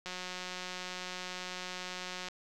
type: click train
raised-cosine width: 0.2 ms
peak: -23 dBFS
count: 406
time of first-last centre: 0.06-2.285 s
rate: 182 Hz
effects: none